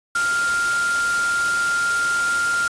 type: tone in noise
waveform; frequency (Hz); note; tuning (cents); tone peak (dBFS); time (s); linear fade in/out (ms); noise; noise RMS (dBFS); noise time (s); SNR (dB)
sine; 1396.9; F6; 0; -18; 0.15-2.68; 5; white; -28; 0.15-2.68; +7
effects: resampled to 22050 Hz